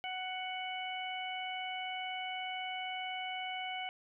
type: harmonic tone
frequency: 743 Hz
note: F#5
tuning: 7 cents sharp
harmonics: 1 / 2 / 3 / 4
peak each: -40 / -49 / -42 / -43 dBFS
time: 0.04-3.89 s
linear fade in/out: 0 ms
effects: none